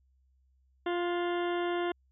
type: harmonic tone with a mistuned harmonic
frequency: 349.2 Hz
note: F4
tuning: in tune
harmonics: 1 / 2 / 3 / 4 / 5 / 6 / 8 / 9 / 10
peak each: -30 / -36 / -40 / -42 / -44 / -46 / -48 / -49 / -50 dBFS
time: 0.86-1.92 s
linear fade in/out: 5 ms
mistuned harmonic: 4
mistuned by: +28 cents
effects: added 65 Hz sine -65 dBFS peak until 2.11 s